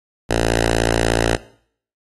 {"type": "tone with notch filter", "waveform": "5% pulse", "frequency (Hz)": 56.7, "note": "A#1", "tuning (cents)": -47, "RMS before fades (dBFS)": -18, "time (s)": [0.29, 1.37], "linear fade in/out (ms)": 20, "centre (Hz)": 180, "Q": 1.7, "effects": ["noise-tail reverb RT60 0.6 s tail -20 dB re dry", "AAC 32 kbps"]}